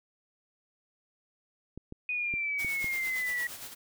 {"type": "clicks", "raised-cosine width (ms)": 3, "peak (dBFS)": -28, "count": 5, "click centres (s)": [1.776, 1.924, 2.339, 2.647, 2.844]}
{"type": "exponential sweep", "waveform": "sine", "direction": "down", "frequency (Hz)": [2489, 1918], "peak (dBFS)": -29, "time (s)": [2.09, 3.47], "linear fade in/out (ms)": 2}
{"type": "noise with tremolo", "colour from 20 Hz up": "white", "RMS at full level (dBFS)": -41, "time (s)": [2.58, 3.75], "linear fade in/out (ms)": 20, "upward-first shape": "sine", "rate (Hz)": 8.7, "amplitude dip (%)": 55}
{"effects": []}